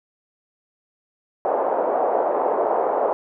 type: band-pass noise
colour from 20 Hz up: pink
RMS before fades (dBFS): -21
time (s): 1.45-3.13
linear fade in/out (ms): 0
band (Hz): 460 to 840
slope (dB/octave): 24
effects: none